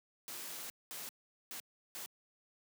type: noise bursts at uneven times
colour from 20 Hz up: white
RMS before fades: -45 dBFS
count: 4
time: 0.28-0.7 / 0.91-1.09 / 1.51-1.6 / 1.95-2.06 s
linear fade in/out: 0 ms
effects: high-pass 150 Hz 12 dB/octave